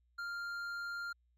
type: tone with hard clipping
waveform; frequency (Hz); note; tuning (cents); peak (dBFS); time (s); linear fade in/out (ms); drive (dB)
triangle; 1396.9; F6; 0; -40; 0.18-1.13; 10; 10
effects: added 60 Hz sine -70 dBFS peak until 1.37 s